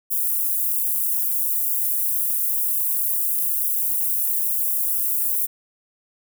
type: high-pass noise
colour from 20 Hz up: white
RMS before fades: -22 dBFS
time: 0.1-5.47 s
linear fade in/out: 20 ms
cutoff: 11000 Hz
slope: 24 dB/octave
effects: none